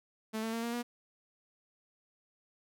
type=tone with pitch steps; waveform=sawtooth; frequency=219.2 / 224.3 / 229.6 / 234.9 / 240.4 Hz; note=A3 / A3 / A#3 / A#3 / B3; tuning=-6 / +34 / -26 / +13 / -46 cents; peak=-30 dBFS; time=0.33-0.83 s; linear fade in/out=20 ms; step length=100 ms; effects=none